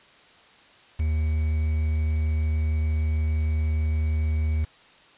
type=tone with quantisation; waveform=triangle; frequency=77.7 Hz; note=D#2; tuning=2 cents flat; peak=-19 dBFS; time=0.99-4.65 s; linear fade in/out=10 ms; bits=7; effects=white hiss -53 dBFS RMS until 5.17 s + resampled to 8000 Hz